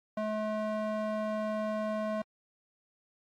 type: tone with band-pass filter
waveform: square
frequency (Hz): 214.7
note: A3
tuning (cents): -42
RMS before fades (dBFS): -33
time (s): 0.17-2.22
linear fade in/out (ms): 5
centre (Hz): 690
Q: 1.3
effects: AAC 48 kbps